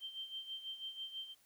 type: tone with tremolo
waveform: sine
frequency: 3136 Hz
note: G7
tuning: in tune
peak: -40 dBFS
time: 0-1.35 s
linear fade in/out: 50 ms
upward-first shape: sine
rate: 6.1 Hz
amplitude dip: 70%
effects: white hiss -70 dBFS RMS until 1.45 s